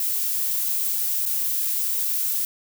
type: noise with dropouts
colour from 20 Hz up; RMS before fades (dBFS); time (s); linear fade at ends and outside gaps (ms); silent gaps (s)
violet; -24; 0-2.45; 1; 1.255-1.261
effects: none